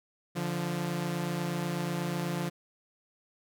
sawtooth tone pair together, 145.94 / 174.1 Hz, D3 / F3, -11 / -5 cents, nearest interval minor third, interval 306 cents, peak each -31 / -28 dBFS, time 0.35-2.5 s, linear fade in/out 20 ms, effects none

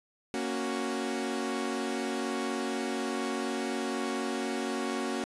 sawtooth chord, F# major, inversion first, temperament equal, 233.1 / 277.2 / 370 Hz, A#3 / C#4 / F#4, 0 / 0 / 0 cents, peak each -31 dBFS, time 0.34-5.24 s, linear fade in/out 0 ms, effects resampled to 24000 Hz

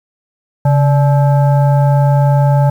sine tone with frequency modulation, 138.59 Hz, C#3, in tune, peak -7 dBFS, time 0.65-2.7 s, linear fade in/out 5 ms, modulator 723 Hz, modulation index 0.58, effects 7-bit

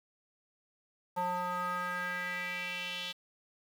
square tone with band-pass filter sweep, 179.1 Hz, F3, 44 cents sharp, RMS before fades -36 dBFS, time 1.16-3.13 s, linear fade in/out 20 ms, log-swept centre 880 to 3400 Hz, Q 3.8, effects 9-bit

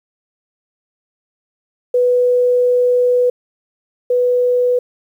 sine tone pair in turn, 493.9 / 493.9 Hz, B4 / B4, 0 / 0 cents, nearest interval unison, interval 0 cents, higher neither, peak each -10 / -11 dBFS, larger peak first, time 1.94-3.3 / 4.1-4.79 s, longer first, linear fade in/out 5 ms, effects 8-bit

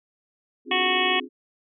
sine chord, D half-diminished seventh, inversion third, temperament equal, 261.6 / 293.7 / 349.2 / 415.3 Hz, C4 / D4 / F4 / Ab4, 0 / 0 / 0 / 0 cents, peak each -35 / -40 / -38 / -39 dBFS, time 0.65-1.29 s, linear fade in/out 50 ms
harmonic tone, 368.8 Hz, F#4, 6 cents flat, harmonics 1 / 2 / 3 / 5 / 6 / 7 / 8 / 9, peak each -28 / -28 / -28 / -28 / -28 / -28 / -28 / -28 dBFS, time 0.71-1.2 s, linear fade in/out 5 ms
effects none

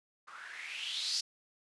violet noise with low-pass filter sweep, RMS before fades -39 dBFS, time 0.27-1.21 s, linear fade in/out 10 ms, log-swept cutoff 1200 to 5200 Hz, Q 5.4, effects resampled to 24000 Hz

